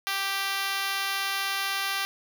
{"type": "tone with high-pass filter", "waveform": "5% pulse", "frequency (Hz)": 392, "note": "G4", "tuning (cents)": 0, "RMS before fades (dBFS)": -29, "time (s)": [0.07, 2.05], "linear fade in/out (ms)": 0, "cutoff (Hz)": 970, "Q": 1.1, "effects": []}